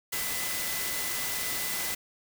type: tone in noise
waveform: sine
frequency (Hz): 2008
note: B6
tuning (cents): +28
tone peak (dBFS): -39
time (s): 0.12-1.95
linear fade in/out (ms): 10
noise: white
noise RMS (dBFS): -32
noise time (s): 0.12-1.95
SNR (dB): -10
effects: none